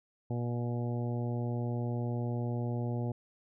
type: harmonic tone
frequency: 120 Hz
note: B2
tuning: 49 cents flat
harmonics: 1 / 2 / 3 / 4 / 5 / 6 / 7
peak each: -32 / -38 / -42 / -44 / -46 / -48 / -49 dBFS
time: 0.3-3.12 s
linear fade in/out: 5 ms
effects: none